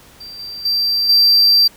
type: tone with level steps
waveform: triangle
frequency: 4699 Hz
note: D8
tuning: in tune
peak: -30 / -26 / -13 / -7 dBFS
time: 0.2-1.68 s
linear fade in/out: 10 ms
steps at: 0.39 / 0.65 / 1.09 s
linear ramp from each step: 5 ms
effects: pink hiss -45 dBFS RMS until 1.76 s